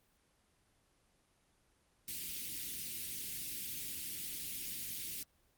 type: band-stop noise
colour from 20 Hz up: white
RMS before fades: -42 dBFS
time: 2.08-5.23 s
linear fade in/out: 2 ms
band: 340 to 2200 Hz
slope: 24 dB/octave
effects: pink hiss -73 dBFS RMS until 5.57 s + Opus 24 kbps